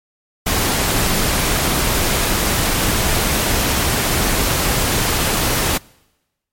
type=noise; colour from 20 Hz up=pink; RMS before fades=-17 dBFS; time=0.46-5.78 s; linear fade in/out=10 ms; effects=noise-tail reverb RT60 1.0 s tail -25 dB re dry + MP3 64 kbps